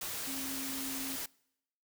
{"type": "tone in noise", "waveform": "sine", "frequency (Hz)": 268.6, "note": "C4", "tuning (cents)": 46, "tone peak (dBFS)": -41, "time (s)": [0.27, 1.16], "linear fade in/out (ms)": 5, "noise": "white", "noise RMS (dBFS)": -39, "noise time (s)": [0.01, 1.26], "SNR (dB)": -5, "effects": ["noise-tail reverb RT60 0.8 s tail -25 dB re dry"]}